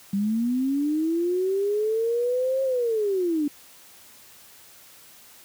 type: linear two-way sweep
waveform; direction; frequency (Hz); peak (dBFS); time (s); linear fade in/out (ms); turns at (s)
sine; up then down; 193.9 to 538 to 284.3; -21; 0.13-3.48; 5; 2.63
effects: white hiss -50 dBFS RMS until 5.44 s + high-pass 60 Hz 12 dB/octave